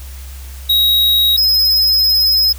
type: tone pair in turn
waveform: square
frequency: 3811 / 5103 Hz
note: A#7 / D#8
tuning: +38 / +43 cents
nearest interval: perfect fourth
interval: 505 cents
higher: second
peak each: -10 dBFS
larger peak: neither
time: 0.69-1.37 / 1.37-2.53 s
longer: second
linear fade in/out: 10 ms
effects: added 66 Hz sine -28 dBFS peak until 2.58 s + white hiss -39 dBFS RMS until 2.58 s